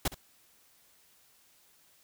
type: noise with echo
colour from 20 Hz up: pink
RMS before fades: -28 dBFS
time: 0.05-0.08 s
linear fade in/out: 5 ms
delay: 66 ms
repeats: 1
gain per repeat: -15 dB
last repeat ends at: 0.146 s
effects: white hiss -64 dBFS RMS until 2.03 s